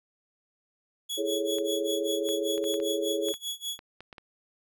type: tone with tremolo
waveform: sawtooth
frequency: 3368 Hz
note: G#7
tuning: 24 cents sharp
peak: -27 dBFS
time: 1.09-3.79 s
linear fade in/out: 10 ms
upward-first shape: sine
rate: 5.1 Hz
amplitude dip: 95%
type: chord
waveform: sine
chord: A major seventh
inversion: second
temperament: equal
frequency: 329.6 / 415.3 / 440 / 554.4 Hz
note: E4 / G#4 / A4 / C#5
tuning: 0 / 0 / 0 / 0 cents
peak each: -33 / -30 / -36 / -32 dBFS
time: 1.17-3.33 s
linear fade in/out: 20 ms
type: clicks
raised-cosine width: 0.3 ms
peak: -28 dBFS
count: 12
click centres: 1.585 / 2.289 / 2.579 / 2.641 / 2.741 / 2.801 / 3.286 / 3.34 / 3.791 / 4.006 / 4.128 / 4.182 s
effects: none